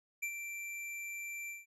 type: tone with ADSR envelope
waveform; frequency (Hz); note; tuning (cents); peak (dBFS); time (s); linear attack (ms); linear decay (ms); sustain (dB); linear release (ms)
square; 2349; D7; 0; -34; 0.22-1.66; 13; 71; -7; 170
effects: resampled to 32000 Hz